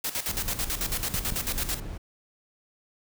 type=noise with tremolo; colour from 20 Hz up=white; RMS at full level=-29 dBFS; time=0.04-1.8 s; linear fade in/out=5 ms; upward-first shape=square; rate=9.1 Hz; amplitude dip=75%
type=noise; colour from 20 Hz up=brown; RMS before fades=-35 dBFS; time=0.28-1.98 s; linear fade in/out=10 ms
type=clicks; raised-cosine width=5 ms; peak=-21 dBFS; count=2; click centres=1.144 / 1.323 s
effects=none